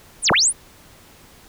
sine linear two-way sweep, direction down then up, 10548 to 51.6 to 10548 Hz, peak -13 dBFS, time 0.22-0.53 s, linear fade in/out 50 ms, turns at 0.31 s, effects pink hiss -48 dBFS RMS until 1.48 s

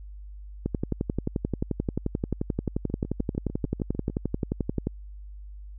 two click trains, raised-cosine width 3 ms, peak -13 / -21 dBFS, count 49 / 9, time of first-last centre 0.66-4.871 / 2.9-4.099 s, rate 11.4 / 6.67 Hz, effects added 50 Hz sine -39 dBFS peak until 5.78 s

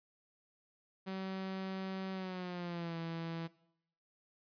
sawtooth tone with pitch glide, 190.3 to 165.67 Hz, F#3 to E3, +49 to +9 cents, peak -35 dBFS, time 1.06-3.48 s, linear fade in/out 20 ms, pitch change -240 cents, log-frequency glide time 2.13-2.97 s, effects noise-tail reverb RT60 0.7 s tail -19 dB re dry + resampled to 11025 Hz

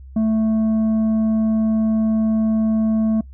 sine tone with tanh clipping, 220 Hz, A3, in tune, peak -16 dBFS, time 0.16-3.21 s, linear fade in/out 5 ms, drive 6 dB, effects noise-tail reverb RT60 0.1 s tail -24 dB re dry + added 66 Hz sine -36 dBFS peak until 3.33 s

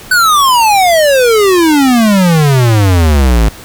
square exponential sweep, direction down, 1520 to 51.91 Hz, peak -6 dBFS, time 0.11-3.49 s, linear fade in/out 5 ms, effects pink hiss -32 dBFS RMS until 3.64 s

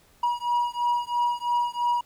triangle beating tone pair, 960 / 963 Hz, B5 / B5, -49 / -44 cents, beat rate 3 Hz, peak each -24 dBFS, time 0.23-2.01 s, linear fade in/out 5 ms, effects pink hiss -59 dBFS RMS until 2.05 s

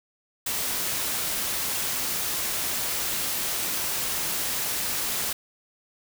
white noise, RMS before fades -28 dBFS, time 0.46-5.33 s, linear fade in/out 5 ms, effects none

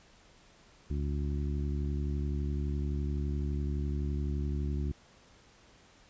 harmonic tone, 71.8 Hz, D2, 39 cents flat, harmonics 1 / 2 / 3 / 4 / 5, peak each -31 / -37 / -41 / -43 / -45 dBFS, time 0.9-4.92 s, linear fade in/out 5 ms, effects pink hiss -60 dBFS RMS until 6.09 s + resampled to 16000 Hz

